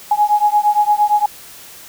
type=beating tone pair; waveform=sine; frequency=830.6 / 839.3 Hz; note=G#5 / G#5; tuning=0 / +18 cents; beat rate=8.7 Hz; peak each=-14 dBFS; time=0.11-1.26 s; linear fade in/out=5 ms; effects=white hiss -38 dBFS RMS until 1.88 s